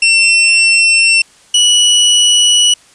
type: tone pair in turn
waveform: sawtooth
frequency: 2701 / 2940 Hz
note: E7 / F#7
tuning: +42 / -12 cents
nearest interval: minor second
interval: 146 cents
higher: second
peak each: -3 dBFS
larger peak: neither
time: 0.02-1.22 / 1.54-2.74 s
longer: neither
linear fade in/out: 5 ms
effects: white hiss -45 dBFS RMS until 2.94 s + resampled to 22050 Hz